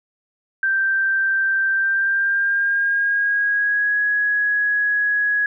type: tone with pitch glide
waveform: sine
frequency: 1568 to 1670.9 Hz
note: G6 to G#6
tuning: 0 to +10 cents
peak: -16 dBFS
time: 0.63-5.46 s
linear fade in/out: 2 ms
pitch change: +110 cents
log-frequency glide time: 1.73-4 s
effects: none